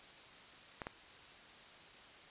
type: clicks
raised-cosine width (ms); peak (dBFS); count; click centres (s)
0.5; -26; 2; 0.818 / 0.869
effects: white hiss -56 dBFS RMS until 2.3 s + resampled to 8000 Hz